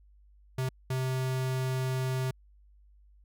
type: tone bursts at uneven times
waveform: square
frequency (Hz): 130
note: C3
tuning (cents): -11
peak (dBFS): -29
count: 2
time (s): 0.58-0.69 / 0.9-2.31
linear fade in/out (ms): 5
effects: added 50 Hz sine -56 dBFS peak until 3.24 s